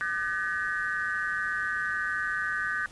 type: tone cluster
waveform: sine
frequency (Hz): 1204 / 1517 / 1713 / 1882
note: D6 / F#6 / A6 / A#6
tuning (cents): +43 / +43 / -47 / +16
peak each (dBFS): -36 / -30 / -33 / -36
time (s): 0.01-2.86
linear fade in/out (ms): 0
effects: pink hiss -51 dBFS RMS until 2.91 s + resampled to 24000 Hz